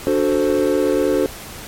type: chord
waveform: triangle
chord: D dominant seventh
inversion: none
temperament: equal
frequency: 293.7 / 370 / 440 / 523.3 Hz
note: D4 / F#4 / A4 / C5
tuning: 0 / 0 / 0 / 0 cents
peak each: -18 dBFS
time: 0.07-1.26 s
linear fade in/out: 0 ms
effects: pink hiss -34 dBFS RMS until 1.67 s + MP3 64 kbps